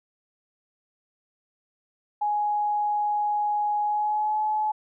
sine tone with pitch glide, 834 to 855 Hz, G#5 to A5, +7 to -50 cents, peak -22 dBFS, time 2.21-4.72 s, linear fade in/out 10 ms, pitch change +43 cents, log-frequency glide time 3.83-4.39 s, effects none

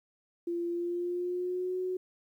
sine tone with pitch glide, 343.7 to 368.4 Hz, F4 to F#4, -28 to -7 cents, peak -30 dBFS, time 0.47-1.97 s, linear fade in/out 5 ms, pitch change +121 cents, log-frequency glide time 0.69-1.78 s, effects 11-bit

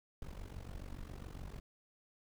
brown noise with amplitude modulation, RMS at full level -43 dBFS, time 0.22-1.6 s, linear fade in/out 2 ms, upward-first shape sine, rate 47.1 Hz, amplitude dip 85%, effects none

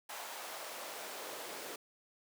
pink noise with high-pass filter sweep, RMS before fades -45 dBFS, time 0.09-1.76 s, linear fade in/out 5 ms, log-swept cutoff 770 to 420 Hz, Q 1.5, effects none

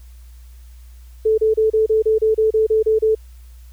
sine tone bursts, 437.8 Hz, A4, 9 cents flat, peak -12 dBFS, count 12, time 1.25-3.151 s, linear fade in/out 10 ms, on 130 ms, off 31 ms, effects added 60 Hz sine -38 dBFS peak until 3.72 s + white hiss -56 dBFS RMS until 3.72 s

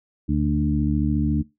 harmonic tone with a mistuned harmonic, 74.3 Hz, D2, 21 cents sharp, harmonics 1 / 2 / 3 / 4, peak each -24 / -24 / -24 / -24 dBFS, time 0.28-1.43 s, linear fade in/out 20 ms, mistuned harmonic 1, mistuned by +32 cents, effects noise-tail reverb RT60 0.2 s tail -20 dB re dry

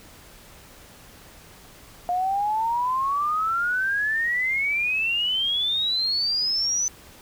sine exponential sweep, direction up, 705 to 6090 Hz, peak -21 dBFS, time 2.09-6.88 s, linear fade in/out 0 ms, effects pink hiss -48 dBFS RMS until 7.21 s

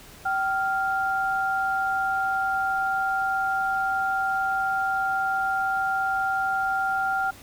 sine tone pair together, 771.9 / 1396.9 Hz, G5 / F6, -27 / 0 cents, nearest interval minor seventh, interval 1027 cents, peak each -25 dBFS, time 0.25-7.31 s, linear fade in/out 10 ms, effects pink hiss -47 dBFS RMS until 7.42 s

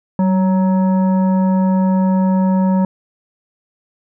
sine tone with frequency modulation, 190 Hz, F#3, 46 cents sharp, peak -11 dBFS, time 0.19-2.85 s, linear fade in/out 2 ms, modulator 745 Hz, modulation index 0.49, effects none

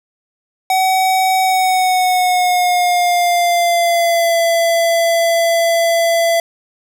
square tone with pitch glide, 754 to 671.7 Hz, F#5 to E5, +32 to +32 cents, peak -12 dBFS, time 0.7-6.4 s, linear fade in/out 2 ms, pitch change -200 cents, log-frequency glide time 1.42-4.38 s, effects none

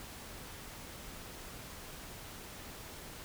silence, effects pink hiss -48 dBFS RMS until 3.24 s

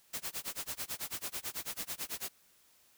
white noise with tremolo, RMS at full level -37 dBFS, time 0.13-2.29 s, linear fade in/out 10 ms, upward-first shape sine, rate 9.1 Hz, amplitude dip 100%, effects white hiss -66 dBFS RMS until 2.97 s

